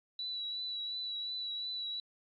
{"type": "tone with vibrato", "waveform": "sine", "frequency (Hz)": 3939, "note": "B7", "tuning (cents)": -5, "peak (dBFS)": -36, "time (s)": [0.19, 2], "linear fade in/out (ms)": 2, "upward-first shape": "triangle", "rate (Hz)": 2.8, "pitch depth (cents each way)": 29, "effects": ["AAC 32 kbps"]}